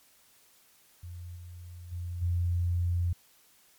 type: tone with level steps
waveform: sine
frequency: 87.31 Hz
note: F2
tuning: in tune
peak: -39 / -42 / -33 / -25 dBFS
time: 1.03-3.13 s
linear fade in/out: 5 ms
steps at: 1.35 / 1.91 / 2.21 s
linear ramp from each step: 20 ms
effects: white hiss -62 dBFS RMS until 3.78 s + MP3 96 kbps